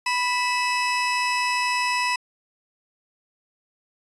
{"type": "tone pair together", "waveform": "30% pulse", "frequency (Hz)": [987.8, 2596], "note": ["B5", "E7"], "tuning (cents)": [0, -27], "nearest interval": "octave + perfect fourth", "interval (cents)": 1673, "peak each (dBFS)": [-20, -23], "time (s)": [0.06, 2.16], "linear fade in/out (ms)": 5, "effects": ["resampled to 22050 Hz"]}